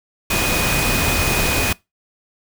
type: tone in noise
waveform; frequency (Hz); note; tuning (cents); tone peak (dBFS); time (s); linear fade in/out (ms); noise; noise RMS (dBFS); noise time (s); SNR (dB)
sine; 2489; D#7; 0; -23; 0.3-1.73; 5; pink; -19; 0.3-1.73; -7
effects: noise-tail reverb RT60 0.2 s tail -22 dB re dry